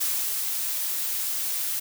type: noise with ADSR envelope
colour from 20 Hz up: blue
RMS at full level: -25 dBFS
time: 0-1.8 s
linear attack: 14 ms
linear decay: 290 ms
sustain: -3 dB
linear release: 12 ms
effects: none